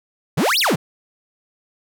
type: exponential two-way sweep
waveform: 45% pulse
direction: up then down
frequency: 118.3 to 5760 to 118.3 Hz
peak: -15 dBFS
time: 0.37-0.76 s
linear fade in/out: 10 ms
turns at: 0.59 s
effects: none